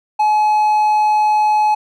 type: tone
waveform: triangle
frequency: 850 Hz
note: G#5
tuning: 40 cents sharp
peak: -9 dBFS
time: 0.19-1.75 s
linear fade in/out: 10 ms
effects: none